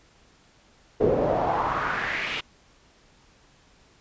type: noise with band-pass filter sweep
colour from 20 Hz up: brown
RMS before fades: -25 dBFS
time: 1-2.41 s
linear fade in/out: 10 ms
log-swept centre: 410 to 2900 Hz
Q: 3.3
effects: pink hiss -58 dBFS RMS until 4 s + resampled to 16000 Hz